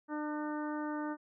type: harmonic tone with a mistuned harmonic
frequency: 300.5 Hz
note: D4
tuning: 40 cents sharp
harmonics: 1 / 2 / 3 / 4 / 5 / 6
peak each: -36 / -44 / -43 / -46 / -47 / -53 dBFS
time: 0.08-1.17 s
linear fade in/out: 50 ms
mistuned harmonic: 6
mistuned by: +16 cents
effects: none